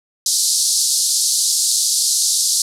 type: band-pass noise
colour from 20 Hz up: pink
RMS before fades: -17 dBFS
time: 0.26-2.62 s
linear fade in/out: 2 ms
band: 4200 to 11000 Hz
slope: 48 dB/octave
effects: none